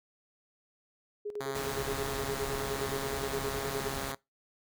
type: tone with tremolo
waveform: sine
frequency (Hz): 415.3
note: G#4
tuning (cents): 0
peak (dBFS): -33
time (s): 1.25-3.89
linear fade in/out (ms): 10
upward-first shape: square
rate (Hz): 9.6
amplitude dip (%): 70
type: tone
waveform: 5% pulse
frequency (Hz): 135.9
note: C#3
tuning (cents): -34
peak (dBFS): -25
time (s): 1.4-4.15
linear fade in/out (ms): 5
type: noise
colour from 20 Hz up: pink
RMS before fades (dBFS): -39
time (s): 1.55-4.12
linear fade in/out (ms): 2
effects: noise-tail reverb RT60 0.2 s tail -22 dB re dry